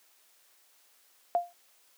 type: tone with exponential decay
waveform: sine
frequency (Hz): 698.5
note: F5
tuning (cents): 0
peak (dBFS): -19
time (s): 1.35-1.53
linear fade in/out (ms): 0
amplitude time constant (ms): 37
effects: white hiss -64 dBFS RMS until 1.97 s + high-pass 400 Hz 12 dB/octave